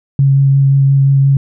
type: tone with vibrato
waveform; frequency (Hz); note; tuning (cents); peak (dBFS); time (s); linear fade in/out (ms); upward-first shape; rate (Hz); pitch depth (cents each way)
sine; 137.4; C#3; -15; -6; 0.19-1.37; 2; sine; 5.7; 11
effects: none